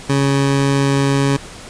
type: tone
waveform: 20% pulse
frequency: 138.59 Hz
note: C#3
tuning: in tune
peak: -8 dBFS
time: 0.09-1.37 s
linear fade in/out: 10 ms
effects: pink hiss -35 dBFS RMS until 1.69 s + resampled to 22050 Hz